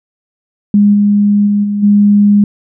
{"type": "tone with level steps", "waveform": "sine", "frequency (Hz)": 204.9, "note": "G#3", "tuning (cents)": -23, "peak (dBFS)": [-4, -6, -8, -12, -4], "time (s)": [0.74, 2.44], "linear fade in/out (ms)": 2, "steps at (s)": [0.93, 1.46, 1.63, 1.82], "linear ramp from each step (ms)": 20, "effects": []}